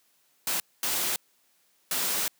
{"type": "noise bursts at uneven times", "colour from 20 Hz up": "white", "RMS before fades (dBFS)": -28, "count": 3, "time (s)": [[0.47, 0.6], [0.83, 1.16], [1.91, 2.28]], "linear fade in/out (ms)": 2, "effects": ["white hiss -67 dBFS RMS until 2.39 s", "high-pass 150 Hz 12 dB/octave"]}